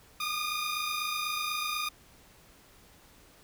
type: tone pair together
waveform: 15% pulse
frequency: 1204 / 1232.1 Hz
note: D6 / D#6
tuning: +43 / -17 cents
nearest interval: unison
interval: 40 cents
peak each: -28 / -27 dBFS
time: 0.2-1.89 s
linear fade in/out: 5 ms
effects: pink hiss -58 dBFS RMS until 3.43 s